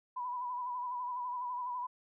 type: tone with vibrato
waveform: sine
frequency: 987.8 Hz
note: B5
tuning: in tune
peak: -35 dBFS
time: 0.16-1.87 s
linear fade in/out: 10 ms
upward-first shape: sine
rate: 12 Hz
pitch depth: 45 cents each way
effects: none